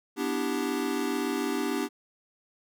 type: chord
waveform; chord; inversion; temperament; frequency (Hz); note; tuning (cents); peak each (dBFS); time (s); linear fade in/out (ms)
square; E minor seventh; second; equal; 246.9 / 293.7 / 329.6 / 392; B3 / D4 / E4 / G4; 0 / 0 / 0 / 0; -34 / -32 / -37 / -33; 0.16-1.89; 50
effects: none